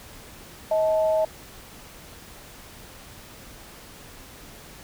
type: tone pair together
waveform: sine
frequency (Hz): 633.1 / 873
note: D#5 / A5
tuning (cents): +30 / -14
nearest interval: tritone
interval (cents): 556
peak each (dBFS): -19 / -29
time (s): 0.71-1.25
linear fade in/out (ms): 5
effects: pink hiss -45 dBFS RMS until 4.83 s